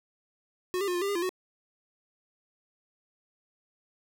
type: tone with pitch steps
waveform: square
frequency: 364.8 / 399.9 / 358 / 351.1 / 397.3 / 405 / 343.6 / 369.5 Hz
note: F#4 / G4 / F4 / F4 / G4 / G#4 / F4 / F#4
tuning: -24 / +35 / +43 / +9 / +23 / -43 / -28 / -2 cents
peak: -28 dBFS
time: 0.74-1.292 s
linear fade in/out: 0 ms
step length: 69 ms
effects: none